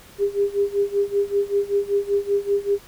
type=tone with tremolo; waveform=sine; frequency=402.5 Hz; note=G4; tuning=46 cents sharp; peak=-15 dBFS; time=0.18-2.79 s; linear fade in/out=50 ms; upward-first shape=sine; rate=5.2 Hz; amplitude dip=90%; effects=pink hiss -47 dBFS RMS until 2.87 s